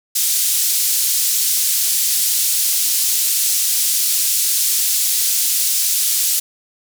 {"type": "band-pass noise", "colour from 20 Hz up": "white", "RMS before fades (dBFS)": -17, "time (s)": [0.15, 6.4], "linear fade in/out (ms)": 10, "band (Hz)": [4700, 14000], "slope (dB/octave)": 12, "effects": []}